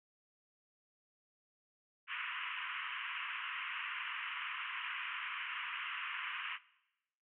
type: band-pass noise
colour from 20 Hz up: white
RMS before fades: -42 dBFS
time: 2.07-6.59 s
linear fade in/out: 50 ms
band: 990 to 3000 Hz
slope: 96 dB/octave
effects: noise-tail reverb RT60 0.9 s tail -20 dB re dry